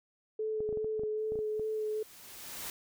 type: tone with vibrato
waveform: sine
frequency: 431.8 Hz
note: A4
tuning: 33 cents flat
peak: -31 dBFS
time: 0.39-2.03 s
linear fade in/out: 5 ms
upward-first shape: sine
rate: 2.5 Hz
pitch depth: 16 cents each way
type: clicks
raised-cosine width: 2 ms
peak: -30 dBFS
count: 11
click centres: 0.605 / 0.691 / 0.727 / 0.773 / 0.845 / 0.995 / 1.035 / 1.321 / 1.356 / 1.39 / 1.596 s
type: noise with exponential growth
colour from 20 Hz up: white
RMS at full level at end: -39 dBFS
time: 1.18-2.7 s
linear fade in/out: 1 ms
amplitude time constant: 330 ms
effects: none